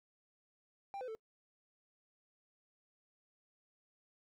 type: tone with pitch steps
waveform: triangle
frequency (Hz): 792 / 507 / 442.1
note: G5 / B4 / A4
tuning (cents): +18 / +45 / +8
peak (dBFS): -39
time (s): 0.94-1.15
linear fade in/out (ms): 0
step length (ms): 70
effects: noise-tail reverb RT60 0.1 s tail -25 dB re dry